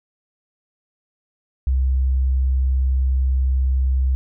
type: tone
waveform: sine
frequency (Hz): 65.3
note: C2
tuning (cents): -3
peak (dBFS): -15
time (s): 1.67-4.15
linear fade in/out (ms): 0
effects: none

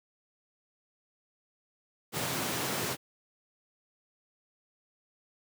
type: high-pass noise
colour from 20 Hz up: pink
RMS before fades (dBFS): -33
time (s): 2.12-2.97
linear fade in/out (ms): 50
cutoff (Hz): 120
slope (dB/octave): 24
effects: none

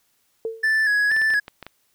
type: tone with exponential decay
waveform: sine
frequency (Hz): 450.1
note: A4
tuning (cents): +39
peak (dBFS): -21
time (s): 0.45-0.74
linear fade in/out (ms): 1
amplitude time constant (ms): 62
type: tone with vibrato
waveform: triangle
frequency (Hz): 1716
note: A6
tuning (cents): -44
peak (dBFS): -15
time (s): 0.63-1.4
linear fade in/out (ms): 10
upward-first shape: square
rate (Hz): 2.1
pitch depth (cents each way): 44
type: clicks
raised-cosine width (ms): 0.3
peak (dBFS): -20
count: 8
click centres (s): 1.116 / 1.165 / 1.217 / 1.304 / 1.338 / 1.481 / 1.627 / 1.666
effects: white hiss -66 dBFS RMS until 1.94 s

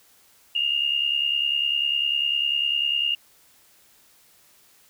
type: tone pair together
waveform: sine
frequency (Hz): 2773 / 2843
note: F7 / F7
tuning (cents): -13 / +30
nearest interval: unison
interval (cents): 43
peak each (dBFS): -26 / -22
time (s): 0.55-3.15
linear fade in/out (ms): 5
effects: white hiss -57 dBFS RMS until 4.89 s

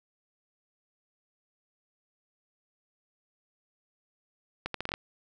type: accelerating click train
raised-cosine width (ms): 0.3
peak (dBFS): -16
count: 7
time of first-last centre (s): 4.66-4.939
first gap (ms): 83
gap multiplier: 0.76
effects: none

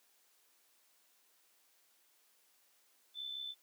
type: tone with amplitude modulation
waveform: sine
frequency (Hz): 3520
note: A7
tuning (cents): 0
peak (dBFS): -38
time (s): 3.14-3.55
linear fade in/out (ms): 50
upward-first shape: sine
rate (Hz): 66.4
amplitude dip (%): 55
effects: white hiss -71 dBFS RMS until 3.62 s + high-pass 300 Hz 12 dB/octave

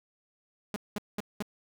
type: tone bursts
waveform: sawtooth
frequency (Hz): 207.7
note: G#3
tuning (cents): 0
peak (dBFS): -27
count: 4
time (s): 0.74-1.424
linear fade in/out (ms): 0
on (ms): 21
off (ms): 200
effects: none

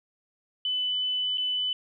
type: tone with dropouts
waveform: sine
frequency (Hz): 3001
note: F#7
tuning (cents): +24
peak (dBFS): -25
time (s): 0.65-1.73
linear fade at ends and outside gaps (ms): 2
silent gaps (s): 1.374-1.38
effects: none

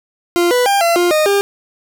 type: tone with pitch steps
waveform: 40% pulse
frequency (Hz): 347.6 / 493.8 / 798 / 679 / 351.5 / 616 / 401.3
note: F4 / B4 / G5 / F5 / F4 / D#5 / G4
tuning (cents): -8 / 0 / +31 / -49 / +11 / -17 / +41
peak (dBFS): -10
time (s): 0.36-1.41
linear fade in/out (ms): 0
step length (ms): 150
effects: none

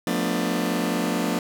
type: chord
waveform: sawtooth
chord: B half-diminished seventh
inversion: second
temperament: just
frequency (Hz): 177.8 / 222.2 / 246.9 / 296.3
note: F3 / A3 / B3 / D4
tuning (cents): +31 / +17 / 0 / +15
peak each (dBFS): -24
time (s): 0.07-1.39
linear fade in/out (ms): 2
effects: none

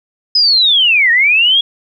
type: linear two-way sweep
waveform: sine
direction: down then up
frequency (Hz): 5090 to 1820 to 3360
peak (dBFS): -7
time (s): 0.35-1.61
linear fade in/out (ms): 5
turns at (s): 1.11
effects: 8-bit

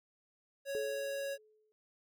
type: tone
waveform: square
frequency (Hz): 554.4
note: C#5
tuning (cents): 0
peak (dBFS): -37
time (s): 0.65-1.38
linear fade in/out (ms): 50
type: tone with exponential decay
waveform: sine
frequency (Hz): 430.2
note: A4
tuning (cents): -39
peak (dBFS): -34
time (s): 0.75-1.72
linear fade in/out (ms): 0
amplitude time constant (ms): 210
effects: none

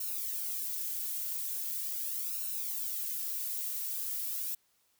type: noise with flanger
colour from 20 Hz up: violet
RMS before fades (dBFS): -36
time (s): 0-4.55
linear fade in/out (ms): 5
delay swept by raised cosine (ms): 0.73 to 2.83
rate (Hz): 0.41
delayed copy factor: +0.75
effects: white hiss -72 dBFS RMS until 4.99 s

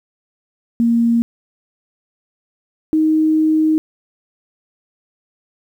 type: tone pair in turn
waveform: sine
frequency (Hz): 233.1 / 313.1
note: A#3 / D#4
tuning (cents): 0 / +11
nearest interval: perfect fourth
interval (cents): 511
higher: second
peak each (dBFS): -11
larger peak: neither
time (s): 0.8-1.22 / 2.93-3.78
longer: second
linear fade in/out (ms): 0
effects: 8-bit

